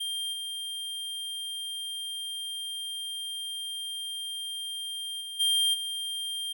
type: tone with level steps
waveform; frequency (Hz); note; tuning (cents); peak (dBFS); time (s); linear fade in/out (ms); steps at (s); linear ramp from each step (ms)
square; 3190; G7; +30; -31 / -34 / -37 / -23 / -32; 0-6.53; 10; 0.32 / 5.2 / 5.39 / 5.73; 20
effects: none